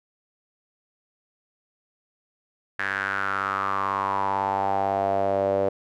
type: tone with band-pass filter sweep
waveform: sawtooth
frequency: 98 Hz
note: G2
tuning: in tune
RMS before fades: -25 dBFS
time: 2.79-5.69 s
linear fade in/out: 5 ms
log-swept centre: 1700 to 540 Hz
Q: 6.1
effects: none